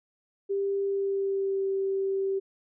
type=tone with pitch glide; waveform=sine; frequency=395.9 to 388.4 Hz; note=G4 to G4; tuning=+17 to -16 cents; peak=-25 dBFS; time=0.49-2.4 s; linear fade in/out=20 ms; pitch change=-33 cents; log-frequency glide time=0.83-1.67 s; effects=none